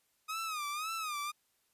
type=tone with vibrato; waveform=sawtooth; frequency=1244.5 Hz; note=D#6; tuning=in tune; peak=-32 dBFS; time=0.28-1.32 s; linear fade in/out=20 ms; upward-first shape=sine; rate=1.9 Hz; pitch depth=120 cents each way; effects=white hiss -75 dBFS RMS until 1.73 s + resampled to 32000 Hz